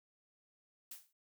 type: noise with exponential decay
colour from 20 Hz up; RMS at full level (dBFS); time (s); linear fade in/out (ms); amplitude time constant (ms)
blue; -44; 0.91-1.13; 5; 46
effects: none